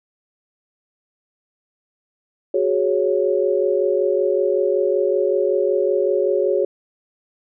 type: chord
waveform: sine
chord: F# suspended second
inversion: none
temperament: equal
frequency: 370 / 415.3 / 554.4 Hz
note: F#4 / G#4 / C#5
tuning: 0 / 0 / 0 cents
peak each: -20 dBFS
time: 2.54-6.65 s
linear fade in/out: 5 ms
effects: none